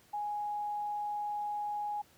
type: tone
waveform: sine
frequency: 830.6 Hz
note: G#5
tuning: in tune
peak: -33 dBFS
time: 0.13-2.02 s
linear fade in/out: 10 ms
effects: pink hiss -63 dBFS RMS until 2.17 s + high-pass 80 Hz 12 dB/octave